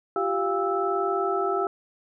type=tone cluster; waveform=sine; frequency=348.6 / 389.6 / 698 / 800 / 1314 Hz; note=F4 / G4 / F5 / G5 / E6; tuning=-3 / -11 / -1 / +35 / -6 cents; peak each=-33 / -26 / -29 / -34 / -28 dBFS; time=0.16-1.67 s; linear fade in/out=2 ms; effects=none